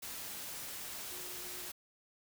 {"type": "tone in noise", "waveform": "sine", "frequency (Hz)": 359.9, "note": "F#4", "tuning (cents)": -48, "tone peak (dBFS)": -54, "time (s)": [1.11, 1.7], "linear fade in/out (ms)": 10, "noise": "white", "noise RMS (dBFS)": -44, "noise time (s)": [0.02, 1.72], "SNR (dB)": -13, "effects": []}